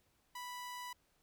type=tone; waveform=sawtooth; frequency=987 Hz; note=B5; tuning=1 cent flat; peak=-40 dBFS; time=0.35-0.93 s; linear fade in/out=5 ms; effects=pink hiss -75 dBFS RMS until 1.22 s